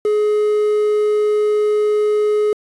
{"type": "tone with quantisation", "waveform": "triangle", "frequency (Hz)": 421.5, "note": "G#4", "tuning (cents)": 26, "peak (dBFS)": -11, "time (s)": [0.05, 2.53], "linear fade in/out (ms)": 2, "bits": 6, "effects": ["resampled to 24000 Hz"]}